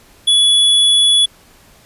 square tone, 3405 Hz, G#7, 42 cents sharp, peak -9 dBFS, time 0.27-1.26 s, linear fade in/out 10 ms, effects pink hiss -47 dBFS RMS until 1.85 s + resampled to 32000 Hz

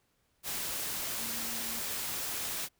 sine tone in noise, 229.4 Hz, A#3, 28 cents flat, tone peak -47 dBFS, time 1.18-1.83 s, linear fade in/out 50 ms, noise white, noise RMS -36 dBFS, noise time 0.43-2.69 s, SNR -14 dB, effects pink hiss -74 dBFS RMS until 2.79 s

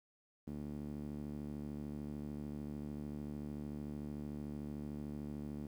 sawtooth tone with band-pass filter, 73.42 Hz, D2, in tune, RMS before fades -44 dBFS, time 0.47-5.67 s, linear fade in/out 5 ms, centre 240 Hz, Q 2.2, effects 11-bit

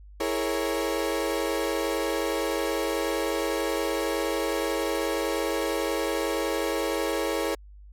35% pulse chord, A# half-diminished seventh, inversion second, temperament equal, 329.6 / 415.3 / 466.2 / 554.4 Hz, E4 / G#4 / A#4 / C#5, 0 / 0 / 0 / 0 cents, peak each -29 dBFS, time 0.2-7.55 s, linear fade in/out 5 ms, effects added 50 Hz sine -44 dBFS peak until 7.92 s + MP3 64 kbps

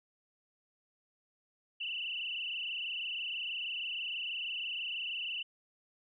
sine tone with frequency modulation, 2838 Hz, F7, 27 cents sharp, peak -35 dBFS, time 1.8-5.43 s, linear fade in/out 10 ms, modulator 26.2 Hz, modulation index 6.7, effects none

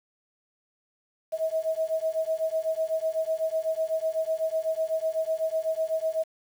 sine beating tone pair, 637 / 645 Hz, D#5 / E5, +41 / -38 cents, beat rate 8 Hz, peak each -28 dBFS, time 1.32-6.24 s, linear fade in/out 20 ms, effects 8-bit

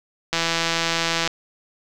click train, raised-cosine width 0.2 ms, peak -4 dBFS, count 158, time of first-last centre 0.33-1.276 s, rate 166 Hz, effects none

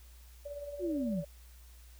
sine tone with tremolo, 576 Hz, D5, 34 cents flat, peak -37 dBFS, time 0.45-1.25 s, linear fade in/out 10 ms, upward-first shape triangle, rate 18 Hz, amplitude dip 60%
sine linear sweep, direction down, 378.2 to 146.83 Hz, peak -31 dBFS, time 0.79-1.24 s, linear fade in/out 50 ms
effects added 60 Hz sine -52 dBFS peak until 1.99 s + white hiss -62 dBFS RMS until 1.99 s

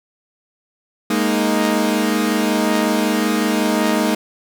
sawtooth chord, Ab suspended second, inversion none, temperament equal, 207.7 / 233.1 / 311.1 Hz, Ab3 / Bb3 / Eb4, 0 / 0 / 0 cents, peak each -16 dBFS, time 1.1-4.15 s, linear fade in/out 5 ms, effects none

